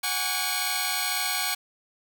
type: tone cluster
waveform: 10% pulse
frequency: 736 / 818 / 1132 / 2242 / 4186 Hz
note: F#5 / G#5 / C#6 / C#7 / C8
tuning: -9 / -26 / +36 / +19 / 0 cents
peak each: -24 dBFS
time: 0.03-1.55 s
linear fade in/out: 10 ms
effects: none